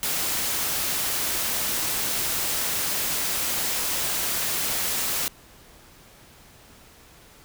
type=noise; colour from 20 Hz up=white; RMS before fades=-26 dBFS; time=0.03-5.28 s; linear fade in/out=0 ms; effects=pink hiss -51 dBFS RMS until 7.44 s